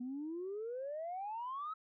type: exponential sweep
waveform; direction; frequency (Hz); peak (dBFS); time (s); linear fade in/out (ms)
sine; up; 240.8 to 1307; -38; 0-1.74; 10
effects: tanh soft clip ceiling -35 dBFS